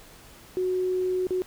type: tone with dropouts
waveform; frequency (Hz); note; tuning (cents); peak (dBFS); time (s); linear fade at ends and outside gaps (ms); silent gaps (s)
sine; 368.4; F#4; -7; -23; 0.57-1.42; 0; 1.269-1.307
effects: pink hiss -50 dBFS RMS until 1.46 s